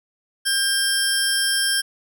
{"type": "tone pair together", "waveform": "25% pulse", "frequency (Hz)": [1595, 5354], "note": ["G6", "E8"], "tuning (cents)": [30, 26], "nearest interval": "octave + major sixth", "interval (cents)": 2096, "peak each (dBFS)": -17, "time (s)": [0.45, 1.82], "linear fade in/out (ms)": 20, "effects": []}